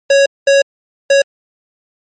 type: tone bursts at uneven times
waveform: square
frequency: 554.4 Hz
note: C#5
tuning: in tune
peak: -7 dBFS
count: 3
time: 0.1-0.26 / 0.47-0.62 / 1.1-1.22 s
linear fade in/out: 5 ms
effects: MP3 32 kbps

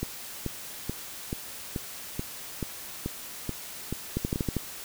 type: two click trains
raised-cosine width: 3 ms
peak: -17 / -14 dBFS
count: 11 / 6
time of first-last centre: 0.03-4.359 / 4.17-4.567 s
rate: 2.31 / 12.6 Hz
effects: white hiss -41 dBFS RMS until 4.84 s

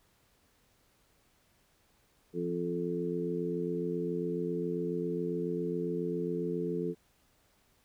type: harmonic tone with a mistuned harmonic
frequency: 87.31 Hz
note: F2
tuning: in tune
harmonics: 2 / 3 / 4 / 5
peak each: -36 / -39 / -36 / -35 dBFS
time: 2.33-6.95 s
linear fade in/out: 50 ms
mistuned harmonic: 2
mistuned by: -38 cents
effects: pink hiss -69 dBFS RMS until 7.84 s

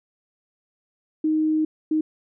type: tone bursts at uneven times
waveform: sine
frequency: 311.5 Hz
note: D#4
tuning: 2 cents sharp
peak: -18 dBFS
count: 2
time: 1.24-1.65 / 1.91-2.01 s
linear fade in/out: 5 ms
effects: none

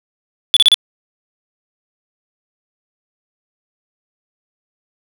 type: tone bursts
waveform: triangle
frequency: 3449 Hz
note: A7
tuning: 35 cents flat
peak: -4 dBFS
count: 4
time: 0.54-0.743 s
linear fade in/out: 0 ms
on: 26 ms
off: 33 ms
effects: none

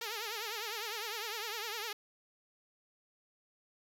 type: tone with vibrato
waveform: 5% pulse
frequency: 440 Hz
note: A4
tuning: in tune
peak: -26 dBFS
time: 0.01-1.93 s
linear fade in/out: 5 ms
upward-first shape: triangle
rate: 9.9 Hz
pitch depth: 160 cents each way
effects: none

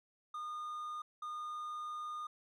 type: tone bursts at uneven times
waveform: triangle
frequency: 1221 Hz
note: D#6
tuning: 33 cents flat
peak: -38 dBFS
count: 2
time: 0.34-1.02 / 1.22-2.27 s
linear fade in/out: 5 ms
effects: none

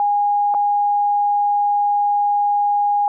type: tone with dropouts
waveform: sine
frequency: 820 Hz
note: G#5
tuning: 22 cents flat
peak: -14 dBFS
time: 0-3.08 s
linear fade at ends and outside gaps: 1 ms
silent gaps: 0.541-0.547 s
effects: none

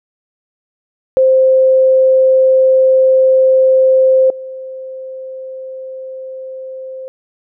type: tone with level steps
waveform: sine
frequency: 523.3 Hz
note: C5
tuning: in tune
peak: -6 / -24 dBFS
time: 1.17-7.08 s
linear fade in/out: 0 ms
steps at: 4.3 s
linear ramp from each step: 2 ms
effects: none

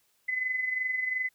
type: tone with amplitude modulation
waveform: sine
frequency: 2025 Hz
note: B6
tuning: 43 cents sharp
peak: -25 dBFS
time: 0.28-1.29 s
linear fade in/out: 10 ms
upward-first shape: sine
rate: 22.8 Hz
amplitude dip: 55%
effects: white hiss -70 dBFS RMS until 1.34 s

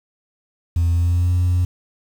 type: tone with pitch glide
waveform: sine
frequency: 84.7 to 89.32 Hz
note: E2 to F2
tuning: +48 to +39 cents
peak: -12 dBFS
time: 0.76-1.65 s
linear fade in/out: 5 ms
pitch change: +91 cents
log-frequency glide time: 0.89-1.34 s
effects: tanh soft clip ceiling -13 dBFS + 7-bit

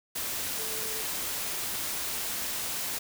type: tone in noise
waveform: sine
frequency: 440 Hz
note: A4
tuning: in tune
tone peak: -42 dBFS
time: 0.58-1.02 s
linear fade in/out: 10 ms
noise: white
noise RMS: -33 dBFS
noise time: 0.15-2.99 s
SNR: -12 dB
effects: none

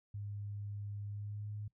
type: tone with pitch glide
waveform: sine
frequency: 102.3 to 104.63 Hz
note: G#2 to G#2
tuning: -26 to +13 cents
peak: -40 dBFS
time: 0.14-1.68 s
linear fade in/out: 5 ms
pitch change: +39 cents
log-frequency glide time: 1.07-1.51 s
effects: noise-tail reverb RT60 0.1 s tail -21 dB re dry

